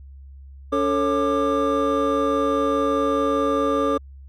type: tone cluster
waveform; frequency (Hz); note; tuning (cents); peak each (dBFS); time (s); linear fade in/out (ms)
triangle; 283.1 / 445.1 / 550 / 1190; C#4 / A4 / C#5 / D6; +37 / +20 / -14 / +22; -22; 0.72-3.98; 10
effects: added 68 Hz sine -39 dBFS peak until 4.28 s